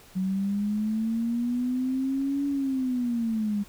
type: linear two-way sweep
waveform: sine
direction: up then down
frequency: 185 to 283.6 to 201.1 Hz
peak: -24 dBFS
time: 0.15-3.64 s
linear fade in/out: 20 ms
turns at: 2.47 s
effects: pink hiss -52 dBFS RMS until 3.68 s